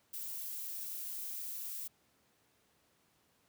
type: noise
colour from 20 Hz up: violet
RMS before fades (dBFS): -42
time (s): 0.13-1.88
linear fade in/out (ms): 10
effects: pink hiss -72 dBFS RMS until 3.48 s + high-pass 100 Hz 12 dB/octave